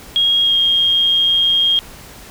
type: tone with pitch glide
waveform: sine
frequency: 3273 to 3237 Hz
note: G#7 to G#7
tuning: -26 to -45 cents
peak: -11 dBFS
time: 0.16-1.79 s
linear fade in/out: 0 ms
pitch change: -19 cents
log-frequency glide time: 0.43-0.54 s
effects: pink hiss -38 dBFS RMS until 2.3 s